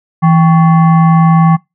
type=tone with frequency modulation; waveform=sine; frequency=164.81 Hz; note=E3; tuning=in tune; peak=-4 dBFS; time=0.22-1.57 s; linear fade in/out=20 ms; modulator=951 Hz; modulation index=0.63; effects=noise-tail reverb RT60 0.2 s tail -23 dB re dry